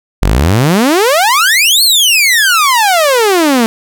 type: exponential two-way sweep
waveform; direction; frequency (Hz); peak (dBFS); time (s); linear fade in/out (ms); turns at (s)
sawtooth; up then down; 41.49 to 4435 to 219; -3; 0.22-3.66; 0; 1.83
effects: none